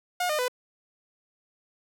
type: tone with pitch steps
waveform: sawtooth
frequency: 718 / 608 / 499.2 Hz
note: F5 / D#5 / B4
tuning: +48 / -40 / +19 cents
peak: -21 dBFS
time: 0.2-0.482 s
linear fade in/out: 5 ms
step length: 94 ms
effects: none